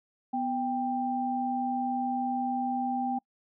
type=tone pair together; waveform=sine; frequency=248.5 / 788.9 Hz; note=B3 / G5; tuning=+11 / +11 cents; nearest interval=octave + minor sixth; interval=2000 cents; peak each=-31 / -29 dBFS; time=0.33-3.19 s; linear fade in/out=10 ms; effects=noise-tail reverb RT60 0.1 s tail -26 dB re dry